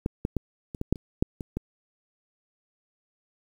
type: clicks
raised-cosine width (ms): 3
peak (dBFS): -12 / -13 / -13 / -23 / -16 / -8 / -28 / -8 / -21 / -16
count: 10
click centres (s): 0.061 / 0.251 / 0.367 / 0.748 / 0.814 / 0.926 / 0.958 / 1.225 / 1.408 / 1.57
effects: 8-bit